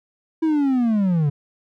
triangle linear sweep, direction down, 326.9 to 138.59 Hz, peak -14 dBFS, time 0.42-1.3 s, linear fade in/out 10 ms, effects none

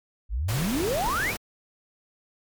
sine exponential sweep, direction up, 46.25 to 2623 Hz, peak -24 dBFS, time 0.29-1.34 s, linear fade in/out 50 ms
pink noise, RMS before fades -31 dBFS, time 0.48-1.37 s, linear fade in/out 10 ms
effects MP3 96 kbps

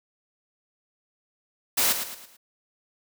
white noise with echo, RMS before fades -22 dBFS, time 1.77-1.93 s, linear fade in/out 10 ms, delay 110 ms, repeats 4, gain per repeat -8 dB, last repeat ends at 2.37 s, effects high-pass 150 Hz 12 dB/octave

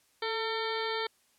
harmonic tone with a mistuned harmonic, 451 Hz, A4, 43 cents sharp, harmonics 1 / 2 / 3 / 4 / 5 / 7 / 8 / 9 / 10, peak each -34 / -37 / -39 / -40 / -41 / -42 / -43 / -44 / -44 dBFS, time 0.22-1.07 s, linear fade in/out 5 ms, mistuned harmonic 1, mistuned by -36 cents, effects white hiss -68 dBFS RMS until 1.38 s + low-pass 12000 Hz 12 dB/octave

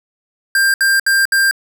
square tone bursts, 1590 Hz, G6, 24 cents sharp, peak -11 dBFS, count 4, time 0.55-1.511 s, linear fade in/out 2 ms, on 190 ms, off 67 ms, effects none

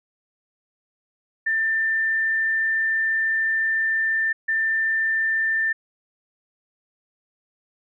sine tone bursts at uneven times, 1787 Hz, A6, 26 cents sharp, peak -19 dBFS, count 2, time 1.46-4.33 / 4.48-5.73 s, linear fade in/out 10 ms, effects none

